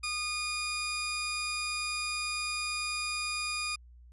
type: tone pair together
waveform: sawtooth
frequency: 1223 / 2446 Hz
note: D#6 / D#7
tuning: -30 / -30 cents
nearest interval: octave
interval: 1200 cents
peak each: -34 / -28 dBFS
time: 0.03-3.76 s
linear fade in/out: 10 ms
effects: added 60 Hz sine -51 dBFS peak until 4.12 s + resampled to 24000 Hz